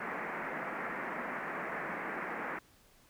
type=band-pass noise; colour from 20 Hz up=white; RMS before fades=-39 dBFS; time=0-2.59 s; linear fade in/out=5 ms; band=160 to 2100 Hz; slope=48 dB/octave; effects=pink hiss -64 dBFS RMS until 3.09 s